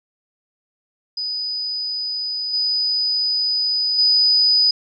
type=tone with level steps; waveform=sine; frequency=4978 Hz; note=D#8; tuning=in tune; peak=-22 / -17 / -12 dBFS; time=1.17-4.71 s; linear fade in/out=5 ms; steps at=2.53 / 3.98 s; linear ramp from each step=10 ms; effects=none